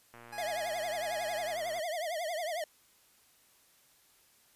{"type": "click train", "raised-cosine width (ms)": 0.5, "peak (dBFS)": -36, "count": 196, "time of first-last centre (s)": [0.14, 1.793], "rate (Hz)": 118}
{"type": "tone with tremolo", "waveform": "25% pulse", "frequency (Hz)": 830.6, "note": "G#5", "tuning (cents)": 0, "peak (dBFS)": -37, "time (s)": [0.32, 1.55], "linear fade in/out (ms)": 10, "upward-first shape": "square", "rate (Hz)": 1.4, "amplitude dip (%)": 30}
{"type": "tone with vibrato", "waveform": "square", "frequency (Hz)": 659.3, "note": "E5", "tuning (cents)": 0, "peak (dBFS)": -34, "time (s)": [0.38, 2.64], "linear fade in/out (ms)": 2, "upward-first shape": "triangle", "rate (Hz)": 11, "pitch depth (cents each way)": 180}
{"effects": ["white hiss -65 dBFS RMS until 4.55 s", "resampled to 32000 Hz"]}